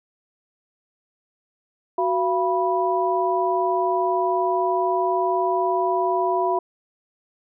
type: tone cluster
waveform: sine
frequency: 371.8 / 685 / 981 Hz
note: F#4 / F5 / B5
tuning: +8 / -34 / -12 cents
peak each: -23 dBFS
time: 1.98-6.59 s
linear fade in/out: 5 ms
effects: none